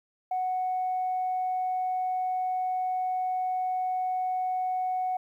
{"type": "tone", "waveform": "sine", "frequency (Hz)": 740, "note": "F#5", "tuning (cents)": 0, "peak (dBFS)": -25, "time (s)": [0.31, 5.17], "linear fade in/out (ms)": 5, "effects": ["tanh soft clip ceiling -22 dBFS", "11-bit"]}